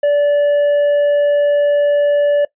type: tone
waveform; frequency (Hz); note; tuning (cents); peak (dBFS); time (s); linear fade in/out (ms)
triangle; 580; D5; -22; -8; 0.03-2.45; 5
effects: noise-tail reverb RT60 0.1 s tail -20 dB re dry + resampled to 8000 Hz